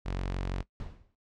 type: tone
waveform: sawtooth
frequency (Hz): 45.92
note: F#1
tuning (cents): -12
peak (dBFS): -27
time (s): 0.05-0.63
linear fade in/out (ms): 20
type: noise with exponential decay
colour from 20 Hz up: brown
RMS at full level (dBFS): -35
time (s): 0.8-1.15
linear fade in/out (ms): 1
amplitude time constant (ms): 75
effects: noise-tail reverb RT60 0.1 s tail -17 dB re dry + low-pass 5000 Hz 12 dB/octave